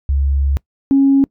sine tone pair in turn, 69.3 / 274.2 Hz, C#2 / C#4, 0 / -19 cents, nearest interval 2 octaves, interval 2381 cents, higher second, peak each -12 / -7 dBFS, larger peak second, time 0.09-0.57 / 0.91-1.24 s, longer first, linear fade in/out 0 ms, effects noise-tail reverb RT60 0.1 s tail -24 dB re dry + tanh soft clip ceiling -3 dBFS

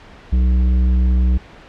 sine tone with tanh clipping, 62.4 Hz, B1, 19 cents sharp, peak -13 dBFS, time 0.32-1.38 s, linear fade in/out 10 ms, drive 9 dB, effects pink hiss -41 dBFS RMS until 1.68 s + low-pass 3000 Hz 12 dB/octave

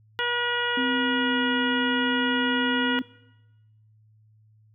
harmonic tone, 481.3 Hz, B4, 45 cents flat, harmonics 1 / 2 / 3 / 4 / 5 / 6 / 7, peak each -32 / -31 / -28 / -31 / -40 / -30 / -36 dBFS, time 0.19-2.99 s, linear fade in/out 0 ms
sine tone with pitch glide, 260 to 257.2 Hz, C4 to C4, -11 to -30 cents, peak -25 dBFS, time 0.77-3.02 s, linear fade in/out 5 ms, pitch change -19 cents, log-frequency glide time 1.15-1.39 s
effects noise-tail reverb RT60 1.0 s tail -21 dB re dry + added 108 Hz sine -55 dBFS peak until 4.74 s

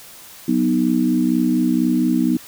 sine chord, B major, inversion second, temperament equal, 185 / 246.9 / 311.1 Hz, F#3 / B3 / D#4, 0 / 0 / 0 cents, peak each -22 / -17 / -19 dBFS, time 0.48-2.37 s, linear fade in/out 5 ms, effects white hiss -41 dBFS RMS until 2.47 s

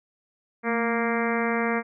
harmonic tone with a mistuned harmonic, 232.9 Hz, A#3, 1 cent flat, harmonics 1 / 2 / 3 / 4 / 5 / 6 / 7 / 8 / 9 / 10, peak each -27 / -28 / -32 / -34 / -33 / -35 / -34 / -35 / -33 / -38 dBFS, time 0.63-1.83 s, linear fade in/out 50 ms, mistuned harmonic 1, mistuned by -43 cents, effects none

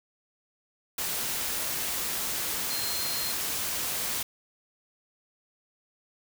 sine tone in noise, 4186 Hz, C8, in tune, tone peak -34 dBFS, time 2.7-3.32 s, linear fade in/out 5 ms, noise white, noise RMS -31 dBFS, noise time 0.98-4.23 s, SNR -6 dB, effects none

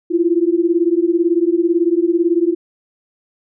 sine beating tone pair, 332.5 / 350.5 Hz, E4 / F4, +15 / +6 cents, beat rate 18 Hz, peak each -15 dBFS, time 0.1-2.55 s, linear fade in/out 20 ms, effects none

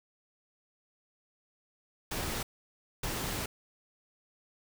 pink noise bursts at uneven times, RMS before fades -35 dBFS, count 2, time 2.11-2.43 / 3.03-3.46 s, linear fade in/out 5 ms, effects none

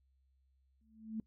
sine tone with exponential growth, 220 Hz, A3, in tune, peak -34 dBFS, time 0.81-1.2 s, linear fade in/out 2 ms, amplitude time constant 84 ms, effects noise-tail reverb RT60 0.1 s tail -22 dB re dry + added 66 Hz sine -70 dBFS peak until 1.26 s

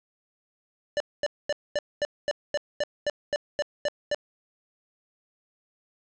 square tone bursts, 587.3 Hz, D5, in tune, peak -24 dBFS, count 13, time 0.97-4.146 s, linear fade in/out 0 ms, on 32 ms, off 230 ms, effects resampled to 16000 Hz + 9-bit

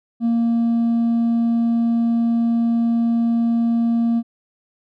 triangle tone with hard clipping, 232.3 Hz, A#3, 6 cents flat, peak -14 dBFS, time 0.2-4.23 s, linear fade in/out 50 ms, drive 1 dB, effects none

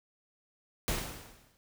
pink noise with exponential decay, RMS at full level -30 dBFS, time 0.88-1.57 s, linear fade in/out 0 ms, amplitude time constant 150 ms, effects none

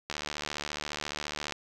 click train, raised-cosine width 0.2 ms, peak -16 dBFS, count 107, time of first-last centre 0.1-1.523 s, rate 74.5 Hz, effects none

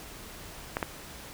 clicks, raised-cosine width 0.5 ms, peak -13 dBFS, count 2, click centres 0.769 / 0.828 s, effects pink hiss -45 dBFS RMS until 1.33 s

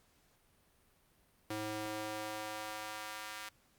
square tone with high-pass filter sweep, 107.2 Hz, A2, 45 cents flat, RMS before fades -42 dBFS, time 1.5-3.49 s, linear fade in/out 5 ms, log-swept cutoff 270 to 1400 Hz, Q 0.94, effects pink hiss -70 dBFS RMS until 3.78 s + Opus 48 kbps

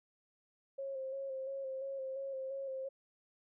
sine tone with vibrato, 537 Hz, C5, 45 cents sharp, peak -38 dBFS, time 0.78-2.89 s, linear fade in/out 10 ms, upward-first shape square, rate 2.9 Hz, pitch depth 27 cents each way, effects none

